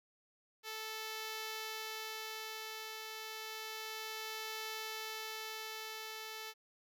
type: tone with tremolo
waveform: 5% pulse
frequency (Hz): 438.7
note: A4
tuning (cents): -5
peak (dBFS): -29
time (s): 0.63-6.54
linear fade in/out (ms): 50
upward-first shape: triangle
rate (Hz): 0.31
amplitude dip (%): 35
effects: none